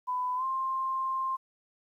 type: tone with pitch glide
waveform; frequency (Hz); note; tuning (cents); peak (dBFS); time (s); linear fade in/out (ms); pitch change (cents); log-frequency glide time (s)
sine; 1000 to 1055.2; B5 to C6; +21 to +14; -28; 0.07-1.37; 20; +93; 0.36-0.44
effects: 11-bit